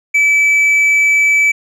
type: tone with tanh clipping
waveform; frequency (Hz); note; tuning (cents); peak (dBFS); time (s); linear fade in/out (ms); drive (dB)
triangle; 2304; D7; -34; -9; 0.14-1.52; 10; 8
effects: none